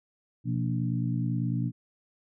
harmonic tone with a mistuned harmonic, 58.27 Hz, A#1, in tune, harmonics 2 / 3 / 4 / 5, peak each -28 / -32 / -34 / -36 dBFS, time 0.44-1.72 s, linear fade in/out 50 ms, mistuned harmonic 2, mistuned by +120 cents, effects none

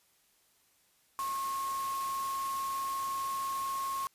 sine tone in noise, 1085 Hz, C#6, 37 cents flat, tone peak -32 dBFS, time 1.19-4.07 s, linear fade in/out 0 ms, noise white, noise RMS -44 dBFS, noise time 1.19-4.07 s, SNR +9 dB, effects white hiss -69 dBFS RMS until 4.14 s + resampled to 32000 Hz

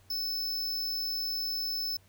square tone, 5260 Hz, E8, 5 cents flat, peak -31 dBFS, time 0.1-1.97 s, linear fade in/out 5 ms, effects added 95 Hz sine -59 dBFS peak until 2.08 s + pink hiss -64 dBFS RMS until 2.08 s

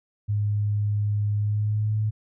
sine tone with pitch glide, 103.83 to 107.43 Hz, G#2 to A2, 0 to -41 cents, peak -21 dBFS, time 0.28-2.11 s, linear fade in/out 20 ms, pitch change +59 cents, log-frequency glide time 1.36-1.96 s, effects none

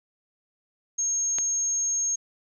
sine tone, 6500 Hz, G#8, 38 cents flat, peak -23 dBFS, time 0.98-2.16 s, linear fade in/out 10 ms
click, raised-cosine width 0.2 ms, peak -15 dBFS, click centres 1.385 s
effects none

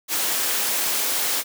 white high-pass noise, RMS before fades -23 dBFS, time 0.08-1.44 s, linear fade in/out 50 ms, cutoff 280 Hz, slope 12 dB/octave, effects none

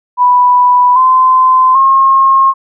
sine tone with pitch steps, 987.8 / 1030.9 / 1076 Hz, B5 / C6 / C6, 0 / -26 / +48 cents, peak -4 dBFS, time 0.17-2.54 s, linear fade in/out 50 ms, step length 790 ms, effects none

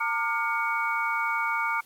sine tone cluster, 914 / 1193 / 1418 / 2235 Hz, A#5 / D6 / F6 / C#7, -34 / +27 / +26 / +14 cents, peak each -30 dBFS, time 0-1.81 s, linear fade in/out 10 ms, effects white hiss -57 dBFS RMS until 1.85 s + AAC 64 kbps

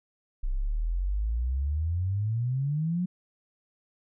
sine exponential sweep, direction up, 30.61 to 184.6 Hz, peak -25 dBFS, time 0.43-3.06 s, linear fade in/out 10 ms, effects none

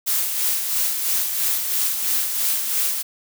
blue noise with tremolo, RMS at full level -20 dBFS, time 0.06-3.03 s, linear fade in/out 20 ms, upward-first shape sine, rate 3 Hz, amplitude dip 45%, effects none

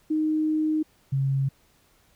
sine tone pair in turn, 310.3 / 136.01 Hz, D#4 / C#3, -5 / -33 cents, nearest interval octave + major second, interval 1428 cents, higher first, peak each -21 dBFS, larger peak neither, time 0.1-0.83 / 1.12-1.49 s, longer first, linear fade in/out 10 ms, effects pink hiss -62 dBFS RMS until 2.15 s

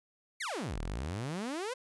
sawtooth exponential two-way sweep, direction down then up, 2333 to 35.45 to 533 Hz, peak -31 dBFS, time 0.4-1.74 s, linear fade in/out 10 ms, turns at 0.79 s, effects resampled to 24000 Hz

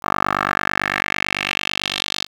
10% pulse tone with band-pass filter sweep, 49 Hz, G1, in tune, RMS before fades -22 dBFS, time 0.02-2.27 s, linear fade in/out 50 ms, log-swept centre 1100 to 4100 Hz, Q 2.9, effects 7-bit

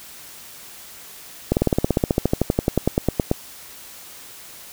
slowing click train, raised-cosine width 2 ms, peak -3 dBFS, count 24, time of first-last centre 1.52-3.314 s, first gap 49 ms, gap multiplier 1.04, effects white hiss -41 dBFS RMS until 4.72 s

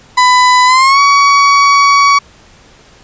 35% pulse tone with pitch glide, 999 to 1127.8 Hz, B5 to C#6, +20 to +30 cents, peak -3 dBFS, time 0.17-2.19 s, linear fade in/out 10 ms, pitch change +210 cents, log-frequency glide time 0.66-1 s, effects pink hiss -42 dBFS RMS until 3.03 s + resampled to 16000 Hz

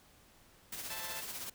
white noise with tremolo, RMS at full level -41 dBFS, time 0.72-1.5 s, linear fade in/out 5 ms, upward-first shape sine, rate 16 Hz, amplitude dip 45%
10% pulse chord, A minor, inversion first, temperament equal, 523.3 / 659.3 / 880 Hz, C5 / E5 / A5, 0 / 0 / 0 cents, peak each -42 / -42 / -36 dBFS, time 0.9-1.21 s, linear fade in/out 5 ms
effects pink hiss -63 dBFS RMS until 1.54 s

